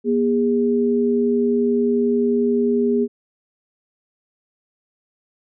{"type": "tone pair together", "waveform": "sine", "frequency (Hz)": [240, 408.7], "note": ["B3", "G#4"], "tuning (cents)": [-49, -28], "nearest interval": "major sixth", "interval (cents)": 921, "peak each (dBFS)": -18, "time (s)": [0.04, 3.08], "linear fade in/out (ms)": 50, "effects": []}